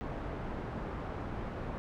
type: low-pass noise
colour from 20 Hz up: pink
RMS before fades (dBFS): -39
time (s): 0.01-1.78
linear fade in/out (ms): 0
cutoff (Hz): 1200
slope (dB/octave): 12
effects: none